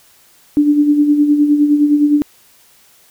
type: tone with tremolo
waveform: sine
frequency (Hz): 293.7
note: D4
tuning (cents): 0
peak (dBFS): -6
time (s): 0.57-2.22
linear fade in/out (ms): 0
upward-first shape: sine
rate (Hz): 9.7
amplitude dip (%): 55
effects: white hiss -49 dBFS RMS until 3.1 s